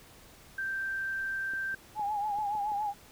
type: tone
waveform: sine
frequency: 1568 Hz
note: G6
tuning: in tune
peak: -31 dBFS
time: 0.58-1.75 s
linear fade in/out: 5 ms
type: clicks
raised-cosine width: 2 ms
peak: -36 dBFS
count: 6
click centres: 1.536 / 1.742 / 1.995 / 2.387 / 2.552 / 2.719 s
type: tone with vibrato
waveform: sine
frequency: 830.6 Hz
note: G#5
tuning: in tune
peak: -29 dBFS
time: 1.95-2.94 s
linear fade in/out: 50 ms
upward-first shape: triangle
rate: 7.1 Hz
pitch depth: 74 cents each way
effects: pink hiss -55 dBFS RMS until 3.11 s